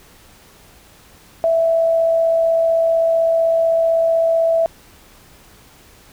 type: tone with amplitude modulation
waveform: sine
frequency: 659.3 Hz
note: E5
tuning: in tune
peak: -11 dBFS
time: 1.44-4.66 s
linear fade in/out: 0 ms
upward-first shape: sine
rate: 55.8 Hz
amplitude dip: 30%
effects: pink hiss -47 dBFS RMS until 6.12 s